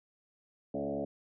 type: tone with frequency modulation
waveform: sine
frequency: 424.5 Hz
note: G#4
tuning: 38 cents sharp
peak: -32 dBFS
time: 0.74-1.05 s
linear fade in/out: 5 ms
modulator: 70.2 Hz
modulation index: 3.4
effects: none